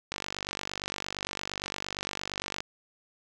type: click train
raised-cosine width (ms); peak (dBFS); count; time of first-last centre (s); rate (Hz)
0.2; -15; 122; 0.12-2.605; 48.7
effects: none